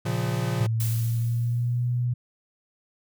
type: chord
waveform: square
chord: Bb minor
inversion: none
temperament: equal with one note detuned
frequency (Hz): 116.54 / 137.32 / 174.61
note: Bb2 / Db3 / F3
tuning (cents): 0 / -16 / 0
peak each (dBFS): -28 / -30 / -31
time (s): 0.05-0.67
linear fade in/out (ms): 10
type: tone with pitch glide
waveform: sine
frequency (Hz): 112.8 to 122.3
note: A2 to B2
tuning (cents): +44 to -16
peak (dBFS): -22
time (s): 0.6-2.14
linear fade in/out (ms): 10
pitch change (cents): +140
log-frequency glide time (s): 0.78-1.86
type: noise with exponential decay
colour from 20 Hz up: blue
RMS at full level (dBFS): -32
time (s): 0.8-2.05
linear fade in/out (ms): 2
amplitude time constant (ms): 270
effects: none